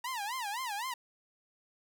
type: tone with vibrato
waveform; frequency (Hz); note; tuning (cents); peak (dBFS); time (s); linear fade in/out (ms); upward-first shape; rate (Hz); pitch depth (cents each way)
sawtooth; 918; A#5; -27; -31; 0.04-0.94; 5; sine; 3.9; 240
effects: none